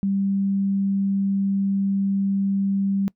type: tone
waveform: sine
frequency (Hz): 196.5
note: G3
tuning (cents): +4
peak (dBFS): -19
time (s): 0.03-3.08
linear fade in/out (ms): 0
effects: noise-tail reverb RT60 0.1 s tail -23 dB re dry

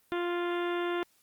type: harmonic tone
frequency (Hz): 349.2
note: F4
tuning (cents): 0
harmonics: 1 / 2 / 3 / 4 / 5 / 6 / 7 / 8 / 9 / 10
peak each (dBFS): -30 / -39 / -39 / -40 / -43 / -46 / -50 / -47 / -52 / -48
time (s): 0.12-1.03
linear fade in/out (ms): 0
effects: white hiss -67 dBFS RMS until 1.22 s + Opus 32 kbps

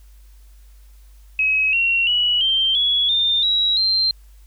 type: tone with pitch steps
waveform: sine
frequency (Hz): 2554 / 2737 / 2934 / 3144 / 3370 / 3612 / 3871 / 4149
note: D#7 / F7 / F#7 / G7 / G#7 / A7 / B7 / C8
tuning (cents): +45 / -36 / -15 / +4 / +25 / +45 / -35 / -15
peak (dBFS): -15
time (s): 1.39-4.11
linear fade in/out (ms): 2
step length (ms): 340
effects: added 50 Hz sine -43 dBFS peak until 4.46 s + white hiss -59 dBFS RMS until 4.46 s

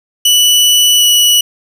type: tone with pitch glide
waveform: sawtooth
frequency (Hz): 2962 to 2942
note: F#7 to F#7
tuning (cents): +1 to -11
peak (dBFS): -3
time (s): 0.25-1.41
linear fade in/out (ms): 5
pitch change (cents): -12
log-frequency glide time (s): 0.97-1.03
effects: none

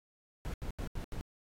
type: noise bursts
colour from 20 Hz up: brown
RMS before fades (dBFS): -38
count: 5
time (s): 0.45-1.21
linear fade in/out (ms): 0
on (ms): 88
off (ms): 80
effects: AAC 48 kbps

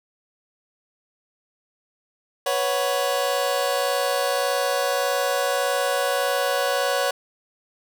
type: chord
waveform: sawtooth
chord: B suspended second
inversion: none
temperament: just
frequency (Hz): 493.9 / 555.6 / 740.8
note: B4 / C#5 / F#5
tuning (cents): 0 / +4 / +2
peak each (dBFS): -23 / -19 / -23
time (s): 2.46-7.11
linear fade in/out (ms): 5
effects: none

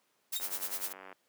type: noise with tremolo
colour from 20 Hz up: blue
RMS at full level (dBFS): -34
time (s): 0.32-0.93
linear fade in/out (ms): 10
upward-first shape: sine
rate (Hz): 10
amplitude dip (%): 80
type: tone with exponential decay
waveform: sawtooth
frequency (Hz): 3729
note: A#7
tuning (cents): 0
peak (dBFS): -28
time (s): 0.36-0.47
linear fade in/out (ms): 1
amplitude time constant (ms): 23
type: click train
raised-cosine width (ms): 0.5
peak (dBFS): -32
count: 70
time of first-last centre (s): 0.4-1.127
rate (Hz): 94.9
effects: pink hiss -73 dBFS RMS until 1.28 s + high-pass 300 Hz 12 dB/octave

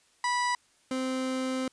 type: tone pair in turn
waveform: 30% pulse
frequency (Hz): 981 / 259.8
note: B5 / C4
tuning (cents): -12 / -12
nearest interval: octave + major seventh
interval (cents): 2300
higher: first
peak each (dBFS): -23 / -26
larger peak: first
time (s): 0.24-0.55 / 0.91-1.68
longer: second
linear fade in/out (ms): 2
effects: white hiss -65 dBFS RMS until 1.72 s + resampled to 22050 Hz

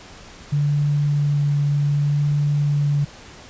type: tone with vibrato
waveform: sine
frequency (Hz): 145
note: D3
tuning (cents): -22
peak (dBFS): -16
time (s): 0.52-3.05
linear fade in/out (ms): 10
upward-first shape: sine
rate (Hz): 0.66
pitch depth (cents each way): 10
effects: pink hiss -42 dBFS RMS until 3.49 s + resampled to 16000 Hz

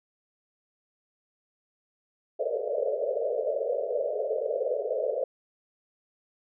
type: band-pass noise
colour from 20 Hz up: pink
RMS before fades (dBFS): -29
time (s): 2.39-5.24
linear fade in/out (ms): 5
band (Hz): 430 to 640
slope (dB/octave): 96
effects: none

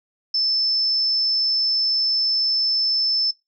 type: tone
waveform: sine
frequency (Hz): 5274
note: E8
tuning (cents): 0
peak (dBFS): -18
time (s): 0.34-3.31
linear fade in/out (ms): 5
effects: noise-tail reverb RT60 0.2 s tail -19 dB re dry

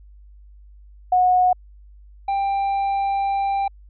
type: tone pair in turn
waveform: sine / triangle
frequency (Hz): 730 / 790.2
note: F#5 / G5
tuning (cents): -24 / +14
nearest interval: minor second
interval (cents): 138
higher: second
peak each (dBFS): -13 / -17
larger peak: first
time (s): 1.12-1.53 / 2.28-3.68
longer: second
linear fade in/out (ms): 5
effects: added 50 Hz sine -43 dBFS peak until 3.89 s + resampled to 11025 Hz

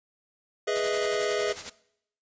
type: chord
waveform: square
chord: E major seventh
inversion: first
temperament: equal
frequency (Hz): 415.3 / 493.9 / 622.3 / 659.3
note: G#4 / B4 / D#5 / E5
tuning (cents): 0 / 0 / 0 / 0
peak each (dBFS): -29 / -32 / -32 / -34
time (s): 0.67-1.53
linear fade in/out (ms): 10
type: noise with tremolo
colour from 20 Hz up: white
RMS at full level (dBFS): -35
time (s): 0.75-1.7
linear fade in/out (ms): 10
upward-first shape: sine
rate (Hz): 11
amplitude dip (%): 70
effects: noise-tail reverb RT60 0.7 s tail -19 dB re dry + resampled to 16000 Hz

